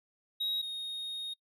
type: tone pair in turn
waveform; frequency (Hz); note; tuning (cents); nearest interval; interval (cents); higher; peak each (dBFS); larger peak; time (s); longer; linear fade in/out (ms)
triangle; 3803 / 3723; A#7 / A#7; +34 / -3; unison; 37; first; -29 / -34; first; 0.4-0.62 / 0.62-1.34; second; 10
effects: noise-tail reverb RT60 0.1 s tail -26 dB re dry